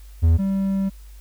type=tone pair in turn; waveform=triangle; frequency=82.1 / 194.26 Hz; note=E2 / G3; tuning=-6 / -15 cents; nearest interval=octave + minor third; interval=1491 cents; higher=second; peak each=-10 / -17 dBFS; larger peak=first; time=0.22-0.38 / 0.38-0.9 s; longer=second; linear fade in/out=20 ms; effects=added 50 Hz sine -39 dBFS peak until 1.2 s + white hiss -55 dBFS RMS until 1.2 s